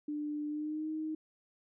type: tone with pitch glide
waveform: sine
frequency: 297.5 to 312.5 Hz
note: D4 to D#4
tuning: +22 to +8 cents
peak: -34 dBFS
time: 0.08-1.15 s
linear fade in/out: 5 ms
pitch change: +86 cents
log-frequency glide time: 0.48-0.89 s
effects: none